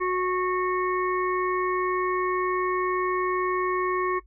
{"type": "harmonic tone", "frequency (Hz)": 366.5, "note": "F#4", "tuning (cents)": -16, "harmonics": [1, 3, 5, 6], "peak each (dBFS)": [-25, -27, -35, -36], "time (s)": [0, 4.2], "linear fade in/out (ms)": 20, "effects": ["noise-tail reverb RT60 0.1 s tail -19 dB re dry", "added 50 Hz sine -51 dBFS peak until 4.26 s"]}